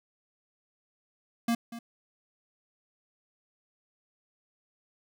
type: tone with echo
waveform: square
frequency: 233.1 Hz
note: A#3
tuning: in tune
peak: -25 dBFS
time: 1.48-1.55 s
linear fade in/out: 5 ms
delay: 240 ms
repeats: 1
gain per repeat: -14 dB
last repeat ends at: 1.79 s
effects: none